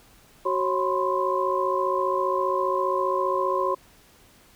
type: tone cluster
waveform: sine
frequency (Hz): 374.8 / 545 / 1007 / 1062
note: F#4 / C#5 / B5 / C6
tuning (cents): +22 / -29 / +33 / +25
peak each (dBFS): -27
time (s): 0.45-3.75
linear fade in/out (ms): 10
effects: pink hiss -55 dBFS RMS until 4.55 s